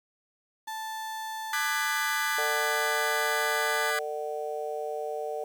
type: tone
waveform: 35% pulse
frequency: 880 Hz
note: A5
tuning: in tune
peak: -32 dBFS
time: 0.67-3.91 s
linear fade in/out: 10 ms
type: chord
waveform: 40% pulse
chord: G# half-diminished seventh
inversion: second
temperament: just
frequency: 1196.1 / 1495.1 / 1661.2 / 1993.5 Hz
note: D6 / F#6 / G#6 / B6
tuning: +31 / +18 / 0 / +16 cents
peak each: -32 dBFS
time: 1.53-3.99 s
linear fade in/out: 2 ms
type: harmonic tone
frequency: 150 Hz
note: D3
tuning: 37 cents sharp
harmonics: 3 / 4 / 5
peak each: -34 / -35 / -36 dBFS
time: 2.38-5.44 s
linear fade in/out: 2 ms
effects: 9-bit